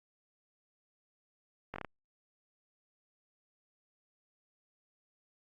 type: slowing click train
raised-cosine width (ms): 0.5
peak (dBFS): -24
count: 5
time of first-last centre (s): 1.74-1.847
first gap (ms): 20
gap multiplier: 1.2
effects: Opus 48 kbps